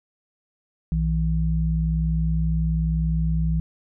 sine tone pair together, 60.5 / 161.52 Hz, B1 / E3, -35 / -35 cents, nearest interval octave + perfect fourth, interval 1700 cents, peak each -22 dBFS, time 0.92-3.6 s, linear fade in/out 0 ms, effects none

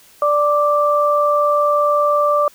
sine tone pair together, 587.4 / 1174.7 Hz, D5 / D6, 0 / 0 cents, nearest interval octave, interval 1200 cents, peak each -15 dBFS, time 0.22-2.48 s, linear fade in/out 2 ms, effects white hiss -48 dBFS RMS until 2.54 s

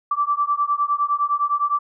sine beating tone pair, 1160 / 1169.8 Hz, D6 / D6, -22 / -7 cents, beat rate 9.8 Hz, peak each -21 dBFS, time 0.11-1.79 s, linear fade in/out 5 ms, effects none

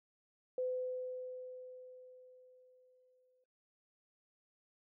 sine tone with exponential decay, 507 Hz, B4, 45 cents sharp, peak -33 dBFS, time 0.58-3.44 s, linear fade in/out 2 ms, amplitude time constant 620 ms, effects noise-tail reverb RT60 0.5 s tail -18 dB re dry

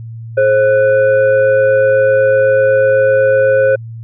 sine tone with frequency modulation, 533 Hz, C5, 32 cents sharp, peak -7 dBFS, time 0.37-3.76 s, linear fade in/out 10 ms, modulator 958 Hz, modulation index 0.55, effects added 114 Hz sine -25 dBFS peak until 4.03 s

